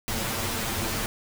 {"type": "noise with comb filter", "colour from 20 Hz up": "pink", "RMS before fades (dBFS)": -29, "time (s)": [0.08, 1.06], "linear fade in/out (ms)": 0, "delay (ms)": 8.9, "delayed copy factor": 0.9, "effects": []}